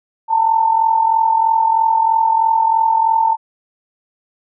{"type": "tone with amplitude modulation", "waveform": "sine", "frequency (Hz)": 897, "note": "A5", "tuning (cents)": 33, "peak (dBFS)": -8, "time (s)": [0.28, 3.37], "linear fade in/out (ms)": 50, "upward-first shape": "sine", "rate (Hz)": 43.1, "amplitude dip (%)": 65, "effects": []}